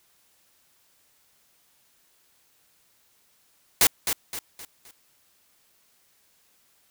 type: noise with echo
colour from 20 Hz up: white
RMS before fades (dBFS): -17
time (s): 3.81-3.87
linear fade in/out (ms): 2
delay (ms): 260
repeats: 4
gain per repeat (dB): -8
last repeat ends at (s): 4.91
effects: white hiss -64 dBFS RMS until 6.9 s